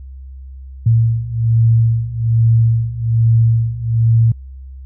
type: beating tone pair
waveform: sine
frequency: 113.6 / 114.8 Hz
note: A#2 / A#2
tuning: -44 / -26 cents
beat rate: 1.2 Hz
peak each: -15 / -12 dBFS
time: 0.86-4.32 s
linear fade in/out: 5 ms
effects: added 66 Hz sine -30 dBFS peak until 4.85 s